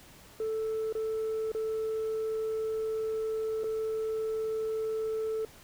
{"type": "tone with dropouts", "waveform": "sine", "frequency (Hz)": 440, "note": "A4", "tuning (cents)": 0, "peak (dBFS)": -27, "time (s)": [0.4, 5.45], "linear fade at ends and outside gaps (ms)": 2, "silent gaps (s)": [[0.926, 0.951], [1.518, 1.548], [3.635, 3.641]], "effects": ["tanh soft clip ceiling -28 dBFS", "pink hiss -54 dBFS RMS until 5.63 s"]}